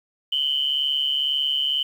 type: tone pair together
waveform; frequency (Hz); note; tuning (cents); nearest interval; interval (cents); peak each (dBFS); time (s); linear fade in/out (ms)
sine; 2960 / 3102; F#7 / G7; 0 / -19; minor second; 81; -23; 0.32-1.83; 5
effects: 8-bit